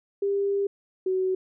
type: tone pair in turn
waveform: sine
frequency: 399 / 374.6 Hz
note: G4 / F#4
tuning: +31 / +21 cents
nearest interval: minor second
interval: 110 cents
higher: first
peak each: -22 dBFS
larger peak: neither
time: 0.22-0.67 / 1.06-1.35 s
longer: first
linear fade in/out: 5 ms
effects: none